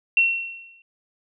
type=tone with exponential decay; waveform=sine; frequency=2721 Hz; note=F7; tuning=46 cents flat; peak=-12 dBFS; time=0.17-0.82 s; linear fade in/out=2 ms; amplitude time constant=140 ms; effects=none